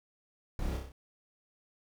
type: noise with echo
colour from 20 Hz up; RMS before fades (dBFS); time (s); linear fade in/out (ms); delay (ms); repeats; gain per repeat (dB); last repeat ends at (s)
brown; -37; 0.59-0.77; 2; 30; 5; -3; 0.92
effects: none